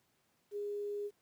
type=tone with quantisation; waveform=sine; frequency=410.6 Hz; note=G#4; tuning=20 cents flat; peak=-36 dBFS; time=0.51-1.11 s; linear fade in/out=50 ms; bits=11; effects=pink hiss -75 dBFS RMS until 1.21 s + high-pass 100 Hz 12 dB/octave